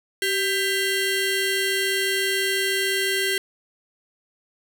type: ring-modulated tone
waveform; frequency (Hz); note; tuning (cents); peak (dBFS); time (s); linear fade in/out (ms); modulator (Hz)
20% pulse; 1191; D6; +24; -13; 0.22-3.38; 2; 805
effects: none